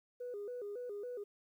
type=tone with vibrato; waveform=sine; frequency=448.6 Hz; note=A4; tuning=34 cents sharp; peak=-39 dBFS; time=0.2-1.24 s; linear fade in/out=10 ms; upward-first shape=square; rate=3.6 Hz; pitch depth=160 cents each way; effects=tanh soft clip ceiling -37 dBFS + 12-bit